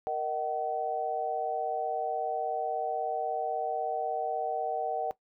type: chord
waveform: sine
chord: D# minor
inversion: second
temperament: equal with one note detuned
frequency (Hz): 466.2 / 622.3 / 758.6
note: A#4 / D#5 / F#5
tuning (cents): 0 / 0 / +43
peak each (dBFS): -35 / -35 / -31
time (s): 0.07-5.11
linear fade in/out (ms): 0
effects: noise-tail reverb RT60 0.1 s tail -17 dB re dry